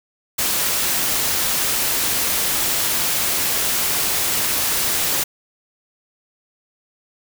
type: noise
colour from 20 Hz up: white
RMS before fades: -20 dBFS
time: 0.38-5.24 s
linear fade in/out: 10 ms
effects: none